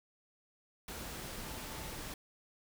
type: tone in noise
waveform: sine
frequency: 880 Hz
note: A5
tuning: in tune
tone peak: -54 dBFS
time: 1.46-1.96 s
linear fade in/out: 2 ms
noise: pink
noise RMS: -44 dBFS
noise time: 0.88-2.14 s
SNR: -13 dB
effects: none